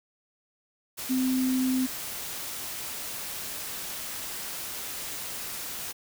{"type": "tone in noise", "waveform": "sine", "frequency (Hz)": 258, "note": "C4", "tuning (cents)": -24, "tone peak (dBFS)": -23, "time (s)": [1.09, 1.87], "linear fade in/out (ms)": 20, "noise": "white", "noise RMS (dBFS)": -36, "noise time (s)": [0.97, 5.93], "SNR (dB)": 10, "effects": []}